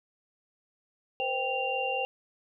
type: tone cluster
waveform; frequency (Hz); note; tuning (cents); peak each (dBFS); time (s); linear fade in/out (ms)
sine; 477.9 / 522 / 786 / 2778; A#4 / C5 / G5 / F7; +43 / -4 / +4 / -10; -38 / -33 / -32 / -32; 1.2-2.05; 0
effects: none